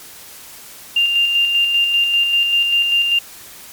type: tone with tremolo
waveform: sine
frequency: 2794 Hz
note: F7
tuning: in tune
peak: -11 dBFS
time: 0.96-3.19 s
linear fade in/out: 5 ms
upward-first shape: square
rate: 5.1 Hz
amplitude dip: 35%
effects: white hiss -38 dBFS RMS until 3.72 s + MP3 96 kbps